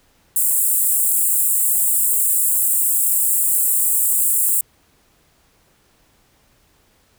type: high-pass noise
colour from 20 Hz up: pink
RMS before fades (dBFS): -17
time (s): 0.36-4.61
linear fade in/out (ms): 2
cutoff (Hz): 7600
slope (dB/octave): 96
effects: pink hiss -58 dBFS RMS until 7.18 s